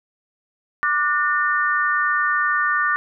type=tone cluster; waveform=sine; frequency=1181 / 1458 / 1810 Hz; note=D6 / F#6 / A6; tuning=+9 / -26 / +48 cents; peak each=-21 / -22 / -21 dBFS; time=0.83-2.96 s; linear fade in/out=0 ms; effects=none